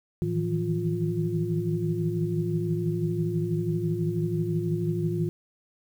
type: tone cluster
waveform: sine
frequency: 110.2 / 156.4 / 162.4 / 174.8 / 352 Hz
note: A2 / D#3 / E3 / F3 / F4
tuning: +3 / +9 / -26 / +2 / +14 cents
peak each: -31 / -34 / -28 / -35 / -30 dBFS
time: 0.22-5.29 s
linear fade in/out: 0 ms
effects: 9-bit